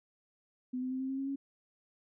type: tone with pitch steps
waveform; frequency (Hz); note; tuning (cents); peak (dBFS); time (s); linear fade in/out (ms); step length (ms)
sine; 252.6 / 256.3 / 260 / 263.8 / 267.6 / 271.5 / 275.5; B3 / C4 / C4 / C4 / C4 / C#4 / C#4; +39 / -36 / -11 / +14 / +39 / -36 / -11; -33; 0.73-1.36; 10; 90
effects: none